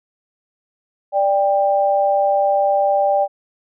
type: tone pair together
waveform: sine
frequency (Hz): 588 / 792.4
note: D5 / G5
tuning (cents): +2 / +18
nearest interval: perfect fourth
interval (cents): 516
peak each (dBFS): -16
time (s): 1.12-3.28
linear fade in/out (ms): 50
effects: none